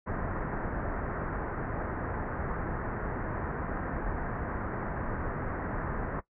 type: low-pass noise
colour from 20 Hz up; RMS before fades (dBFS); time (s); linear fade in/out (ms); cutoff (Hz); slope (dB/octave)
pink; -34; 0.06-6.21; 20; 1800; 48
effects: noise-tail reverb RT60 0.1 s tail -17 dB re dry